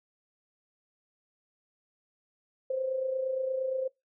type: tone with amplitude modulation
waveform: sine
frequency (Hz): 523.3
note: C5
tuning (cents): 0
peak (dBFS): -26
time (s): 2.7-3.88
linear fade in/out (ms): 5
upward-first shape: sine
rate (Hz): 28.6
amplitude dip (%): 55
effects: noise-tail reverb RT60 0.2 s tail -24 dB re dry